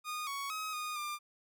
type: tone with pitch steps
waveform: sawtooth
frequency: 1229 / 1115 / 1269 / 1231 / 1195 Hz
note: D#6 / C#6 / D#6 / D#6 / D6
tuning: -22 / +10 / +34 / -19 / +30 cents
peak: -33 dBFS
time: 0.04-1.19 s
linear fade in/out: 50 ms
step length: 230 ms
effects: none